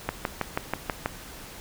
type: click train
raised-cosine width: 0.5 ms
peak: -10 dBFS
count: 7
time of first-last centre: 0.09-1.059 s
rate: 6.19 Hz
effects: pink hiss -43 dBFS RMS until 1.6 s